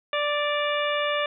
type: harmonic tone with a mistuned harmonic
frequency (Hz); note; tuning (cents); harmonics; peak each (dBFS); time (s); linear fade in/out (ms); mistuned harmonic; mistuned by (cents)
587.3; D5; 0; 1 / 2 / 3 / 4 / 5 / 6; -26 / -29 / -31 / -32 / -33 / -34; 0.13-1.26; 2; 5; -37
effects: none